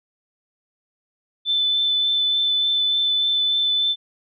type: tone with vibrato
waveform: sine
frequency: 3520 Hz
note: A7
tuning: in tune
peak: -17 dBFS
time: 1.45-3.96 s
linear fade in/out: 50 ms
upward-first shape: triangle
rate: 3.4 Hz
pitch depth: 11 cents each way
effects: none